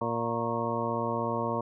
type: harmonic tone with a mistuned harmonic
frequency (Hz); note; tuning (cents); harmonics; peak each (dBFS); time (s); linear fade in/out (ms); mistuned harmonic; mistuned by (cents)
116.54; A#2; 0; 1 / 2 / 3 / 4 / 5 / 6 / 8 / 9; -37 / -35 / -38 / -35 / -35 / -39 / -34 / -35; 0.01-1.61; 5; 9; +72
effects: none